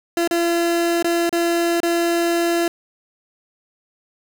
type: tone with dropouts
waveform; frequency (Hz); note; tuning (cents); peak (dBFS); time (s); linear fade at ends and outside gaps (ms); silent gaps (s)
30% pulse; 340.3; F4; -45; -14; 0.17-2.68; 2; 0.276-0.31 / 1.026-1.044 / 1.294-1.327 / 1.803-1.831
effects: 7-bit